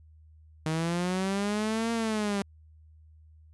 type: linear two-way sweep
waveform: sawtooth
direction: up then down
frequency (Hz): 155.56 to 232.1 to 196.3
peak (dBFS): -23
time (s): 0.66-2.42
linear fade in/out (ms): 0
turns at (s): 1.92
effects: added 78 Hz sine -52 dBFS peak until 3.53 s + resampled to 24000 Hz